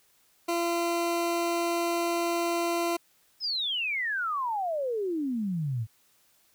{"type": "tone", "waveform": "20% pulse", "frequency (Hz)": 341.4, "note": "F4", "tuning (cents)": -39, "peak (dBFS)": -21, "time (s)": [0.48, 2.97], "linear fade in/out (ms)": 10}
{"type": "exponential sweep", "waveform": "sine", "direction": "down", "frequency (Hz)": [5280, 104.6], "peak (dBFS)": -27, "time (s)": [3.4, 5.87], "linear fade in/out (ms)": 50}
{"effects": ["white hiss -65 dBFS RMS until 6.54 s"]}